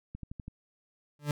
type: click train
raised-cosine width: 5 ms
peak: -28 dBFS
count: 5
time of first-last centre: 0.15-0.481 s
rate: 12.1 Hz
type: tone with exponential growth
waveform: 40% pulse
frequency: 146.83 Hz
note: D3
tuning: in tune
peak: -23 dBFS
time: 1.19-1.31 s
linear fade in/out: 2 ms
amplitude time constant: 26 ms
effects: none